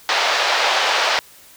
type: band-pass noise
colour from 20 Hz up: pink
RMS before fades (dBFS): -18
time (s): 0.09-1.19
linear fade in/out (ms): 0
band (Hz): 590 to 5100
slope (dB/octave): 24
effects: white hiss -46 dBFS RMS until 1.56 s